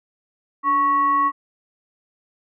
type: tone with frequency modulation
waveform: sine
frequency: 1108.7 Hz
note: C#6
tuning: in tune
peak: -15 dBFS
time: 0.63-1.32 s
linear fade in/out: 50 ms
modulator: 818 Hz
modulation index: 0.35
effects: none